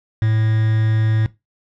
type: tone with quantisation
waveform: triangle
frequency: 110 Hz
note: A2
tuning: in tune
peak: -12 dBFS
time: 0.22-1.26 s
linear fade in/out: 0 ms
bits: 5
effects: noise-tail reverb RT60 0.2 s tail -17 dB re dry + low-pass 3000 Hz 12 dB/octave